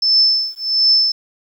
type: tone with tremolo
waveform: sine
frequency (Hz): 5274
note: E8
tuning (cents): 0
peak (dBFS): -8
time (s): 0.02-1.12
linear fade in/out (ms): 5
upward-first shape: triangle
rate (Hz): 1.4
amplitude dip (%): 100
effects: 8-bit